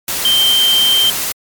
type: tone in noise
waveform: sine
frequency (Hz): 3136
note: G7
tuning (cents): 0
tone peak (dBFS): -9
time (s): 0.25-1.1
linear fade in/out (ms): 2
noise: white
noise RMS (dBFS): -19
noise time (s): 0.08-1.32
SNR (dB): +7
effects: MP3 96 kbps